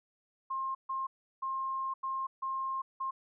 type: tone bursts at uneven times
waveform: sine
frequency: 1064 Hz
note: C6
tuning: 29 cents sharp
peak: -32 dBFS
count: 6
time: 0.5-0.75 / 0.89-1.07 / 1.42-1.94 / 2.03-2.27 / 2.42-2.82 / 3-3.11 s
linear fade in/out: 10 ms
effects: none